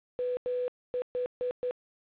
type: tone bursts at uneven times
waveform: sine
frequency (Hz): 496.6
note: B4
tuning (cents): +9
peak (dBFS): -28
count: 6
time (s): 0.19-0.37 / 0.46-0.68 / 0.94-1.02 / 1.15-1.26 / 1.41-1.51 / 1.63-1.71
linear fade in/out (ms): 0
effects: resampled to 8000 Hz + 9-bit